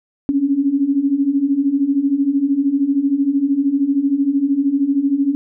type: beating tone pair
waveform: sine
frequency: 269.5 / 282.5 Hz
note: C#4 / C#4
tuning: -49 / +33 cents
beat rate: 13 Hz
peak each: -19 / -15 dBFS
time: 0.29-5.35 s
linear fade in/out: 0 ms
effects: none